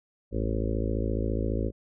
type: harmonic tone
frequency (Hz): 54.6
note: A1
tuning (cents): -13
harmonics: 1 / 2 / 4 / 5 / 6 / 7 / 8 / 9 / 10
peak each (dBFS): -29 / -32 / -35 / -36 / -37 / -37 / -38 / -39 / -39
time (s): 0.31-1.72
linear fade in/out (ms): 50
effects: none